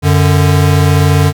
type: tone pair together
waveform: square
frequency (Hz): 92.5 / 147.17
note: F#2 / D3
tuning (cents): 0 / +4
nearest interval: minor sixth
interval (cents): 804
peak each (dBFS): -10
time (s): 0.02-1.33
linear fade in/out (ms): 50
effects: none